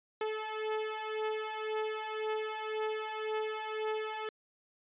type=beating tone pair; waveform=sawtooth; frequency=432.3 / 434.2 Hz; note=A4 / A4; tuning=-31 / -23 cents; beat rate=1.9 Hz; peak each=-34 / -32 dBFS; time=0.21-4.29 s; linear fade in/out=2 ms; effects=resampled to 8000 Hz